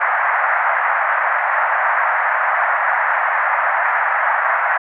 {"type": "band-pass noise", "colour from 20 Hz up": "white", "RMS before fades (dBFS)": -17, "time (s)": [0, 4.78], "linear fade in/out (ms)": 10, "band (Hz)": [660, 1900], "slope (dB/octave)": 48, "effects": []}